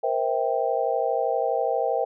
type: chord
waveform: sine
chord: C dominant seventh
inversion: third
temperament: just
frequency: 470.9 / 523.3 / 654.1 / 784.9 Hz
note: Bb4 / C5 / E5 / G5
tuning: +18 / 0 / -14 / +2 cents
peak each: -27 dBFS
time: 0.03-2.05 s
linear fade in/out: 10 ms
effects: none